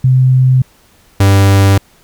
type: tone pair in turn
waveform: sine / 45% pulse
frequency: 129.2 / 98.24 Hz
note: C3 / G2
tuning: -21 / +4 cents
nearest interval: perfect fourth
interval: 475 cents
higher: first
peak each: -5 dBFS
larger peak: neither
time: 0.04-0.62 / 1.2-1.78 s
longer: neither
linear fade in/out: 5 ms
effects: pink hiss -48 dBFS RMS until 2.03 s